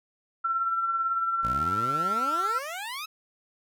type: tone with tremolo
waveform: sine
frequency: 1351 Hz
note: E6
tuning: 42 cents sharp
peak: -22 dBFS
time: 0.44-2.59 s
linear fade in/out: 10 ms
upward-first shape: triangle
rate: 18 Hz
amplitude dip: 50%
type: exponential sweep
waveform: 15% pulse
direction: up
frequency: 53.7 to 1318.5 Hz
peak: -27 dBFS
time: 1.43-3.06 s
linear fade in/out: 10 ms
effects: none